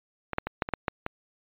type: clicks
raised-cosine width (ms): 0.5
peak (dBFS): -16 / -10 / -15 / -10 / -18 / -10 / -10 / -15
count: 8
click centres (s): 0.333 / 0.384 / 0.47 / 0.622 / 0.689 / 0.737 / 0.882 / 1.064
effects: resampled to 8000 Hz